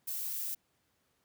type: noise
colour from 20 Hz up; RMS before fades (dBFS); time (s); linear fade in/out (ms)
violet; -37; 0.07-0.55; 10
effects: pink hiss -75 dBFS RMS until 1.24 s + high-pass 80 Hz 12 dB/octave

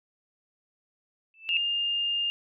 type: tone with exponential growth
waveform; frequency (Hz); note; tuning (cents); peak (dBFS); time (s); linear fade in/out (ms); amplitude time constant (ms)
sine; 2642; E7; +3; -21; 1.34-1.57; 1; 50
type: tone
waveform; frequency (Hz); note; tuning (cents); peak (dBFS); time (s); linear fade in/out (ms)
sine; 2815; F7; +13; -25; 1.49-2.3; 0
effects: none

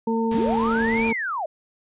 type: harmonic tone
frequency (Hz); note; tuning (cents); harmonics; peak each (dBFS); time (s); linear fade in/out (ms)
226.8; A#3; -47; 1 / 2 / 4; -22 / -25 / -28; 0.07-1.13; 5
type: noise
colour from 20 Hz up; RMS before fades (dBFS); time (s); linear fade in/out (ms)
pink; -35; 0.31-1.12; 5
type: linear two-way sweep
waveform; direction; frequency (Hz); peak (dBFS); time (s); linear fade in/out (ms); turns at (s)
sine; up then down; 158.5 to 2459 to 580; -24; 0.34-1.46; 5; 1.07
effects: resampled to 8000 Hz

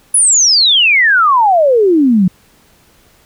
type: exponential sweep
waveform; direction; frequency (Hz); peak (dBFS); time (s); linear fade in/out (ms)
sine; down; 10548 to 174.61; -6; 0.14-2.28; 5
effects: pink hiss -49 dBFS RMS until 3.25 s

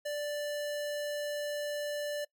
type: tone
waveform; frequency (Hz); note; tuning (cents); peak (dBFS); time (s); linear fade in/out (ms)
square; 587.3; D5; 0; -34; 0.05-2.25; 10
effects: noise-tail reverb RT60 0.1 s tail -22 dB re dry

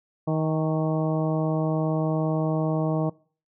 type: harmonic tone with a mistuned harmonic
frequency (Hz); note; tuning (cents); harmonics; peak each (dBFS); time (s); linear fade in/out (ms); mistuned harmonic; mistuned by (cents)
157.6; D#3; +23; 1 / 2 / 3 / 4 / 5 / 6 / 7; -24 / -28 / -32 / -30 / -36 / -39 / -39; 0.27-3.1; 10; 6; -56
effects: noise-tail reverb RT60 0.4 s tail -22 dB re dry

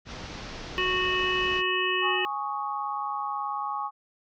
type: low-pass noise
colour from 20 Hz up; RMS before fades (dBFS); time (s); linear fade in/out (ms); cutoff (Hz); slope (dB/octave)
pink; -39; 0.05-1.63; 50; 6000; 48
type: harmonic tone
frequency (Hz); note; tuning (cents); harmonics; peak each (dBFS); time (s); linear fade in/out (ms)
368.3; F#4; -8; 1 / 3 / 5 / 7 / 8; -30 / -30 / -30 / -30 / -30; 0.78-2.25; 0
type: chord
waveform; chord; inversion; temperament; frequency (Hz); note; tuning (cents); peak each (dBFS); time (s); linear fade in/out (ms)
sine; Ab suspended fourth; none; just; 830.6 / 1107.5 / 1245.9; Ab5 / Db6 / Eb6; 0 / -2 / +2; -32 / -31 / -37; 2.01-3.91; 50
effects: none

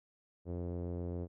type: tone with low-pass filter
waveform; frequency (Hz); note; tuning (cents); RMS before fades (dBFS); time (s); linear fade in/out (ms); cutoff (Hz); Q
sawtooth; 87.4; F2; +2; -39; 0.45-1.28; 50; 470; 1.9
effects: none

